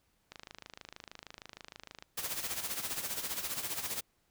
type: click train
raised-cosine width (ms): 0.2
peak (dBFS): -28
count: 46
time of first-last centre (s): 0.32-2.025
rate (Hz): 26.4
type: noise with tremolo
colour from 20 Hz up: white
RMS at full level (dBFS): -35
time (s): 2.17-4.01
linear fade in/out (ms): 10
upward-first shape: sine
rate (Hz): 15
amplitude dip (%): 65
effects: pink hiss -74 dBFS RMS until 4.3 s